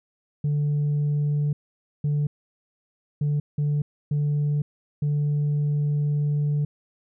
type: tone bursts at uneven times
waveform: sine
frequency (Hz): 146.83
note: D3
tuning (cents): 0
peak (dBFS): -18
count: 6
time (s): 0.44-1.53 / 2.04-2.27 / 3.21-3.4 / 3.58-3.82 / 4.11-4.62 / 5.02-6.65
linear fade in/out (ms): 5
effects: tanh soft clip ceiling -19 dBFS